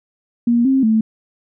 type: tone with pitch steps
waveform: sine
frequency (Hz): 236.7 / 266.6 / 220.3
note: A#3 / C4 / A3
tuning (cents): +27 / +33 / +2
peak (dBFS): -11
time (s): 0.47-1.01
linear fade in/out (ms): 5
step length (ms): 180
effects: none